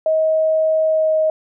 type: tone with pitch glide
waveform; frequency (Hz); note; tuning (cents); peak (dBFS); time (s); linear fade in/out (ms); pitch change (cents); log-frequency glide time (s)
sine; 633 to 628.3; D#5 to D#5; +30 to +17; -13; 0.06-1.3; 2; -13; 0.85-1.16
effects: none